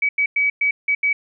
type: tone bursts at uneven times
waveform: sine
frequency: 2277 Hz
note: C#7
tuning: 46 cents sharp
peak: -15 dBFS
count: 6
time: 0.02-0.09 / 0.18-0.26 / 0.36-0.5 / 0.61-0.71 / 0.88-0.95 / 1.03-1.13 s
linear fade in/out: 5 ms
effects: none